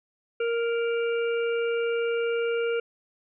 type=harmonic tone; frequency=466.2 Hz; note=A#4; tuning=in tune; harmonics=1 / 3 / 5 / 6; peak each=-24 / -34 / -38 / -40 dBFS; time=0.4-2.8 s; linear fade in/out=5 ms; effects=none